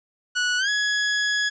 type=tone with pitch glide; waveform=sawtooth; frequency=1471 to 1680 Hz; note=F#6 to G#6; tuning=-11 to +19 cents; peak=-17 dBFS; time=0.35-1.5 s; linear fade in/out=20 ms; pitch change=+230 cents; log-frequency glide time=0.58-0.69 s; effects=resampled to 16000 Hz + 9-bit